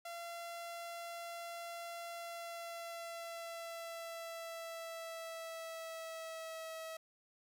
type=tone with pitch glide; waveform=sawtooth; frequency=683 to 645.8 Hz; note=F5 to E5; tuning=-39 to -36 cents; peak=-40 dBFS; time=0.05-6.97 s; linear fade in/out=5 ms; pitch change=-97 cents; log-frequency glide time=2.11-6.73 s; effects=13-bit